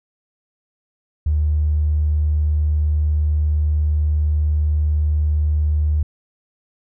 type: tone with tanh clipping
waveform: triangle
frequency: 75.7 Hz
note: D#2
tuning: 47 cents flat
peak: -14 dBFS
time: 1.26-6.03 s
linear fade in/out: 5 ms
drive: 2 dB
effects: none